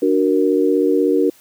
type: chord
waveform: sine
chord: D augmented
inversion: none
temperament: equal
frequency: 293.7 / 370 / 466.2 Hz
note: D4 / F#4 / A#4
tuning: 0 / 0 / 0 cents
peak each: -17 dBFS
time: 0.02-1.3 s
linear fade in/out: 5 ms
effects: white hiss -50 dBFS RMS until 1.4 s + high-pass 100 Hz 12 dB/octave